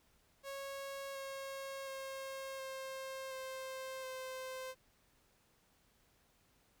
sawtooth tone with pitch steps, 550 / 543.7 / 537.4 / 531.3 / 525.2 / 519.1 Hz, C#5 / C#5 / C5 / C5 / C5 / C5, -14 / -34 / +46 / +26 / +6 / -14 cents, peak -39 dBFS, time 0.43-4.75 s, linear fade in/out 50 ms, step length 720 ms, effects pink hiss -72 dBFS RMS until 6.8 s

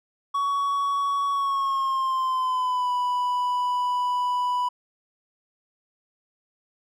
triangle tone with pitch glide, 1122 to 988.1 Hz, C#6 to B5, +21 to +1 cents, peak -20 dBFS, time 0.34-4.69 s, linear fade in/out 10 ms, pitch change -220 cents, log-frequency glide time 1.31-2.91 s, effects none

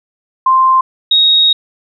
sine tone pair in turn, 1046.5 / 3763 Hz, C6 / A#7, 0 / +16 cents, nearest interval octave + minor seventh, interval 2216 cents, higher second, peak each -6 dBFS, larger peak neither, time 0.46-0.81 / 1.11-1.53 s, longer second, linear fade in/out 5 ms, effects none

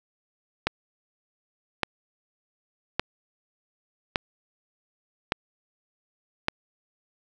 click train, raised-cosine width 0.3 ms, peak -6 dBFS, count 6, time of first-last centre 0.67-6.484 s, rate 0.86 Hz, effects none

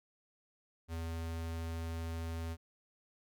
square tone, 82.41 Hz, E2, in tune, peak -38 dBFS, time 0.88-2.57 s, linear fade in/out 50 ms, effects none

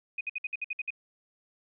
sine tone bursts, 2496 Hz, D#7, 5 cents sharp, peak -30 dBFS, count 9, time 0.18-0.905 s, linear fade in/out 5 ms, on 29 ms, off 58 ms, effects none

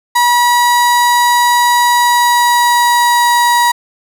35% pulse tone with pitch glide, 966 to 959.3 Hz, B5 to A#5, -39 to +49 cents, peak -6 dBFS, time 0.15-3.72 s, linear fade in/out 10 ms, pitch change -12 cents, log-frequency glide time 1.92-3.29 s, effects none

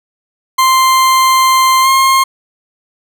40% pulse tone with pitch glide, 1046.5 to 1066.6 Hz, C6 to C6, 0 to +33 cents, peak -6 dBFS, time 0.58-2.24 s, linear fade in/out 10 ms, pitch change +33 cents, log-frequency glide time 1.82-1.88 s, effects none

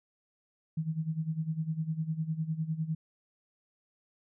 sine tone with tremolo, 159.2 Hz, D#3, 40 cents sharp, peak -27 dBFS, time 0.77-2.95 s, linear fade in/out 5 ms, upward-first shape sine, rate 9.9 Hz, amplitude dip 80%, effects none

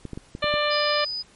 clicks, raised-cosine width 3 ms, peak -20 dBFS, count 6, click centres 0.053 / 0.133 / 0.175 / 0.351 / 0.442 / 0.54 s
harmonic tone, 593 Hz, D5, 17 cents sharp, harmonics 1 / 2 / 3 / 4 / 5 / 6 / 7, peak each -24 / -27 / -29 / -30 / -31 / -32 / -32 dBFS, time 0.42-1.05 s, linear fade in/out 10 ms
sine tone, 4978 Hz, D#8, in tune, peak -27 dBFS, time 0.7-1.23 s, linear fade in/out 20 ms
effects pink hiss -54 dBFS RMS until 1.35 s + MP3 48 kbps

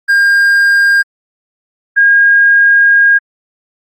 triangle / sine tone pair in turn, 1609 / 1625.8 Hz, G6 / G#6, +45 / -37 cents, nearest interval unison, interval 18 cents, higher second, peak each -4 dBFS, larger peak neither, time 0.08-1.03 / 1.96-3.19 s, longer second, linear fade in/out 20 ms, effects Opus 48 kbps

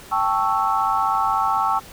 sine chord, A dominant seventh, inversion third, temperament equal, 784 / 880 / 1108.7 / 1318.5 Hz, G5 / A5 / C#6 / E6, 0 / 0 / 0 / 0 cents, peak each -23 dBFS, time 0.11-1.8 s, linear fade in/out 20 ms, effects pink hiss -42 dBFS RMS until 1.92 s

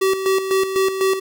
square tone with tremolo, 383.3 Hz, G4, 39 cents flat, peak -15 dBFS, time 0.01-1.2 s, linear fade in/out 10 ms, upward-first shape square, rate 4 Hz, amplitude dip 60%, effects none

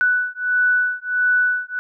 sine beating tone pair, 1485 / 1486.5 Hz, F#6 / F#6, +6 / +8 cents, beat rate 1.5 Hz, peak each -19 dBFS, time 0.01-1.79 s, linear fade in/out 0 ms, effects none

